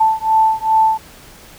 sine beating tone pair, 880 / 882.5 Hz, A5 / A5, 0 / +5 cents, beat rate 2.5 Hz, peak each -14 dBFS, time 0-0.98 s, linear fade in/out 10 ms, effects pink hiss -41 dBFS RMS until 1.58 s

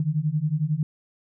sine beating tone pair, 146.83 / 157.83 Hz, D3 / D#3, 0 / +25 cents, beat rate 11 Hz, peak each -25 / -24 dBFS, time 0-0.83 s, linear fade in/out 2 ms, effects none

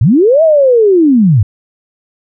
sine linear two-way sweep, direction up then down, 89.4 to 660 to 89.4 Hz, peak -4 dBFS, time 0.01-1.43 s, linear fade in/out 5 ms, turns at 0.43 s, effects none

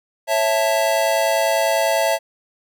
square chord, A major, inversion first, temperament just, 550 / 660 / 880 Hz, C#5 / E5 / A5, -14 / +2 / 0 cents, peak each -23 / -19 / -23 dBFS, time 0.27-2.19 s, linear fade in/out 50 ms, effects none

